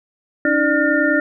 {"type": "tone cluster", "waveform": "sine", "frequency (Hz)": [284, 314, 595, 1423, 1809], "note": ["C#4", "D#4", "D5", "F6", "A6"], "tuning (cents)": [42, 16, 22, 32, 48], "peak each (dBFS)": -20, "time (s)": [0.45, 1.2], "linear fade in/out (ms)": 2, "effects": []}